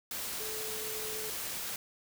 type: tone in noise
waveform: sine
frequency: 434 Hz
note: A4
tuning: 24 cents flat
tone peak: -42 dBFS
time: 0.4-1.3 s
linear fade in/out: 2 ms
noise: white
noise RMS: -38 dBFS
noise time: 0.11-1.76 s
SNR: -7 dB
effects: none